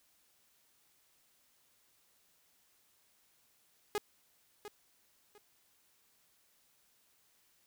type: tone with echo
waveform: sawtooth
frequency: 415.3 Hz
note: G#4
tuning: in tune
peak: -28 dBFS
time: 3.95-3.98 s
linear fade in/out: 0 ms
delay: 700 ms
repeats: 2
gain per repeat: -12 dB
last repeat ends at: 5.38 s
effects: white hiss -71 dBFS RMS until 7.66 s